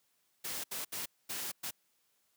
white noise bursts at uneven times, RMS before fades -39 dBFS, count 5, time 0.44-0.64 / 0.71-0.85 / 0.92-1.06 / 1.29-1.52 / 1.63-1.71 s, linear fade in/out 10 ms, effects white hiss -75 dBFS RMS until 2.36 s + high-pass 100 Hz 12 dB/octave

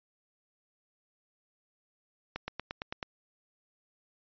accelerating click train, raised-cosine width 0.3 ms, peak -19 dBFS, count 7, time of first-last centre 2.36-3.028 s, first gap 120 ms, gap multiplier 0.97, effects resampled to 11025 Hz

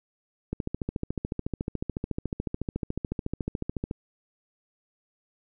click train, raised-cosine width 3 ms, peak -16 dBFS, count 48, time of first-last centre 0.53-3.911 s, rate 13.9 Hz, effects none

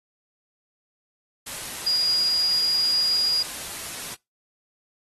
sine tone in noise, 4868 Hz, D#8, 39 cents flat, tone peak -19 dBFS, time 1.86-3.43 s, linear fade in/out 10 ms, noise white, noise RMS -34 dBFS, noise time 1.46-4.15 s, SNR +12 dB, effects noise-tail reverb RT60 0.2 s tail -23 dB re dry + AAC 32 kbps

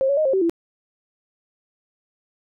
sine tone with pitch steps, 534 / 561 / 620 / 534 / 382.5 / 335.9 Hz, C5 / C#5 / D#5 / C5 / G4 / E4, +35 / +21 / -6 / +35 / -42 / +33 cents, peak -16 dBFS, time 0.01-0.496 s, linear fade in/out 0 ms, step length 81 ms, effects none

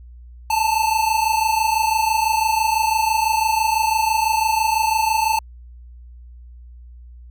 square tone pair together, 868 / 894 Hz, A5 / A5, -24 / +27 cents, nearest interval minor second, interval 51 cents, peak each -20 dBFS, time 0.5-5.39 s, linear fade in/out 5 ms, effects added 60 Hz sine -38 dBFS peak until 7.3 s

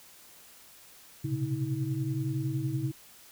sine tone cluster, 116.6 / 126.6 / 137.1 / 320.1 Hz, A#2 / B2 / C#3 / D#4, +1 / +43 / -19 / +49 cents, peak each -38 / -35 / -31 / -35 dBFS, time 1.24-2.92 s, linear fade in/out 10 ms, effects white hiss -54 dBFS RMS until 3.31 s

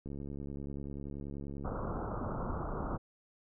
click train, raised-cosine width 3 ms, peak -30 dBFS, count 113, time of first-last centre 0.06-1.653 s, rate 70.3 Hz
pink low-pass noise, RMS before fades -37 dBFS, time 1.64-2.98 s, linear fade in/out 20 ms, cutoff 1400 Hz, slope 96 dB/octave
effects none

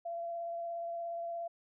sine tone with vibrato, 680 Hz, F5, 46 cents flat, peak -36 dBFS, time 0.05-1.48 s, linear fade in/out 10 ms, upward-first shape triangle, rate 17 Hz, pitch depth 15 cents each way, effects none

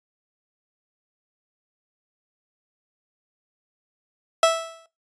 30% pulse tone with exponential decay, 657 Hz, E5, 6 cents flat, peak -9 dBFS, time 4.43-4.86 s, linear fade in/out 2 ms, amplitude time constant 92 ms, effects noise-tail reverb RT60 0.2 s tail -17 dB re dry + resampled to 22050 Hz

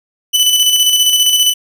sawtooth tone with tremolo, 2992 Hz, F#7, 19 cents sharp, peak -4 dBFS, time 0.33-1.54 s, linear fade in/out 20 ms, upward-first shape square, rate 15 Hz, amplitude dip 40%, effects none

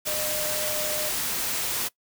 sine tone in noise, 609 Hz, D#5, 37 cents flat, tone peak -32 dBFS, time 0.06-1.1 s, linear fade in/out 20 ms, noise white, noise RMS -28 dBFS, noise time 0.05-1.89 s, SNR -7 dB, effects noise-tail reverb RT60 0.1 s tail -21 dB re dry

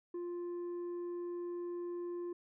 sine tone with tanh clipping, 349.6 Hz, F4, 2 cents sharp, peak -39 dBFS, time 0.14-2.33 s, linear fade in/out 5 ms, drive 4 dB, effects none

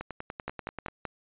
two click trains, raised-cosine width 0.5 ms, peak -21 / -18 dBFS, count 10 / 4, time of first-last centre 0.01-0.884 / 0.48-1.053 s, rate 10.3 / 5.24 Hz, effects resampled to 8000 Hz

